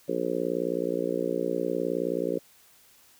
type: harmonic tone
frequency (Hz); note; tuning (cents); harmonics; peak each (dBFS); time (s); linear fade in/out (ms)
59.3; A#1; +30; 3 / 4 / 5 / 6 / 7 / 8 / 9; -37 / -38 / -33 / -33 / -32 / -32 / -33; 0.08-2.39; 10
effects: white hiss -58 dBFS RMS until 3.19 s